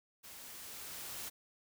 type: noise with level ramp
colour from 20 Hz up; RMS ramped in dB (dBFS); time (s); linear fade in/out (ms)
white; -52 to -43; 0.23-1.3; 20
effects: none